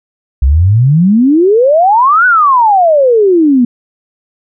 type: exponential two-way sweep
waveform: sine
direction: up then down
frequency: 61.74 to 1511 to 234.2 Hz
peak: -4 dBFS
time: 0.42-3.65 s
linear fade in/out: 5 ms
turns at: 2.26 s
effects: none